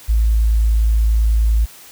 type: tone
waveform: sine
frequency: 55 Hz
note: A1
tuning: in tune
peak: -11 dBFS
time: 0.08-1.66 s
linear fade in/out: 20 ms
effects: white hiss -41 dBFS RMS until 1.91 s